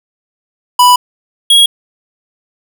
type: tone pair in turn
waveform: square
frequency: 987.8 / 3305 Hz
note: B5 / G#7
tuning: 0 / -9 cents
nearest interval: octave + major sixth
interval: 2091 cents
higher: second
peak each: -4 dBFS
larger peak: neither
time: 0.79-0.96 / 1.5-1.66 s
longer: first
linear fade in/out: 5 ms
effects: none